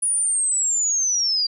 sine linear sweep, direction down, 9810 to 4702 Hz, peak -18 dBFS, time 0.02-1.47 s, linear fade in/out 10 ms, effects none

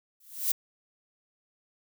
violet noise with exponential growth, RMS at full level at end -22 dBFS, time 0.2-0.52 s, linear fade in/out 5 ms, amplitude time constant 68 ms, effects none

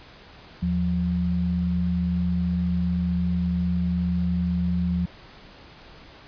sine tone pair together, 78.8 / 176.73 Hz, D#2 / F3, +23 / +21 cents, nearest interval octave + major second, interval 1398 cents, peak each -27 / -22 dBFS, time 0.62-5.06 s, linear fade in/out 10 ms, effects pink hiss -47 dBFS RMS until 6.27 s + resampled to 11025 Hz

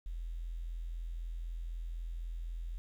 sine tone, 41.96 Hz, E1, 31 cents sharp, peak -37 dBFS, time 0.06-2.78 s, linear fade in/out 0 ms, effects 11-bit

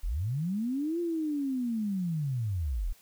sine linear two-way sweep, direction up then down, 30.87 to 349.2 to 30.87 Hz, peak -28 dBFS, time 0.03-2.93 s, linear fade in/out 10 ms, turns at 1 s, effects white hiss -60 dBFS RMS until 3.01 s

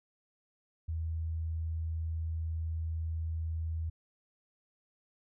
sine tone, 81 Hz, E2, 30 cents flat, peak -32 dBFS, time 0.88-3.9 s, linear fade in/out 10 ms, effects none

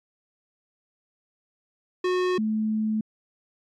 square / sine tone pair in turn, 364.7 / 216.9 Hz, F#4 / A3, -25 / -25 cents, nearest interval major sixth, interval 900 cents, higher first, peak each -22 dBFS, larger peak neither, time 2.04-2.38 / 2.38-3.01 s, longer second, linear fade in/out 5 ms, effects low-pass 4000 Hz 12 dB/octave + MP3 96 kbps

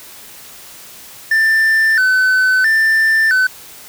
triangle tone with vibrato, 1642 Hz, G#6, 20 cents flat, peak -8 dBFS, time 1.31-3.47 s, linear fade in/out 5 ms, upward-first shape square, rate 0.75 Hz, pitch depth 140 cents each way, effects white hiss -37 dBFS RMS until 3.88 s

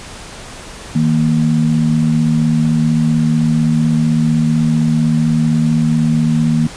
sine tone pair together, 157.36 / 233.1 Hz, D#3 / A#3, +20 / 0 cents, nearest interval perfect fifth, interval 680 cents, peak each -13 dBFS, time 0.95-6.67 s, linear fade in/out 5 ms, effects pink hiss -32 dBFS RMS until 6.76 s + resampled to 22050 Hz

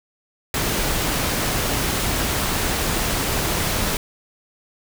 pink noise, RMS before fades -22 dBFS, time 0.54-3.97 s, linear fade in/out 2 ms, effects none

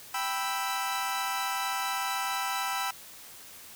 sawtooth chord, E minor, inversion first, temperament equal, 784 / 987.8 / 1318.5 Hz, G5 / B5 / E6, 0 / 0 / 0 cents, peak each -30 dBFS, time 0.14-2.91 s, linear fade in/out 5 ms, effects white hiss -48 dBFS RMS until 3.75 s

